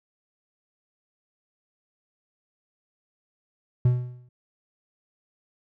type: tone with exponential decay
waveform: triangle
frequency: 123.7 Hz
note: B2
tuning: 3 cents sharp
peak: -12 dBFS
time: 3.85-4.29 s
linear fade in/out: 5 ms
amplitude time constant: 95 ms
effects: none